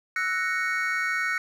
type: chord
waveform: triangle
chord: F# dominant seventh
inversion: third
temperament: equal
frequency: 1318.5 / 1480 / 1864.7 / 2217 Hz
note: E6 / F#6 / A#6 / C#7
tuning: 0 / 0 / 0 / 0 cents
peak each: -31 / -27 / -28 / -28 dBFS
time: 0.16-1.38 s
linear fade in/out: 2 ms
effects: none